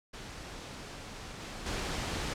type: noise with level steps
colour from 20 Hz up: pink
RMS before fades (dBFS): -44 / -42 / -35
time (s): 0.13-2.34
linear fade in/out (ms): 10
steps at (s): 1.4 / 1.66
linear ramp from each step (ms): 2
effects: low-pass 7000 Hz 12 dB/octave